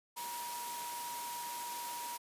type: tone in noise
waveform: sine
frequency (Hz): 956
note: A#5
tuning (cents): +43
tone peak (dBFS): -41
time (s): 0.16-2.18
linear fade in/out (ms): 20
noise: white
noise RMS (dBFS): -44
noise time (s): 0.16-2.18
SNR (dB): 0
effects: high-pass 200 Hz 12 dB/octave + resampled to 32000 Hz